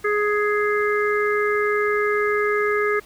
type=harmonic tone; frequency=416.9 Hz; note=G#4; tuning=7 cents sharp; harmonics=1 / 3 / 4 / 5; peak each=-20 / -25 / -26 / -27 dBFS; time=0.04-3 s; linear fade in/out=10 ms; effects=pink hiss -49 dBFS RMS until 3.05 s